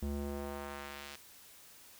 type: tone with band-pass filter sweep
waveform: square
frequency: 71 Hz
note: C#2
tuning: 42 cents sharp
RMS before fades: -41 dBFS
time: 0.02-1.16 s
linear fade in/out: 5 ms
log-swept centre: 180 to 4100 Hz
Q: 0.75
effects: white hiss -57 dBFS RMS until 1.99 s